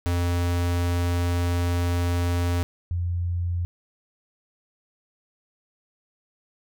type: tone pair in turn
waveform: square / sine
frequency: 87.31 / 87.31 Hz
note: F2 / F2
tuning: 0 / 0 cents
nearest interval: unison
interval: 0 cents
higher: neither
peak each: -22 / -23 dBFS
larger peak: first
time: 0.06-2.63 / 2.91-3.65 s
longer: first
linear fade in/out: 0 ms
effects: none